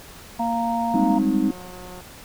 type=harmonic tone; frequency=232.3 Hz; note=A#3; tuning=6 cents flat; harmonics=1 / 3 / 4; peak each=-25 / -25 / -25 dBFS; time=0.39-1.19 s; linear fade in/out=10 ms
type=click train; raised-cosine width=1 ms; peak=-28 dBFS; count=194; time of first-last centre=0.94-2.006 s; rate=181 Hz
type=chord; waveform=sine; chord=Ab major seventh; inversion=third; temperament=equal; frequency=196 / 207.7 / 261.6 / 311.1 Hz; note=G3 / Ab3 / C4 / Eb4; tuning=0 / 0 / 0 / 0 cents; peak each=-25 / -24 / -22 / -22 dBFS; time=0.94-1.51 s; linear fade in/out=5 ms
effects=pink hiss -43 dBFS RMS until 2.24 s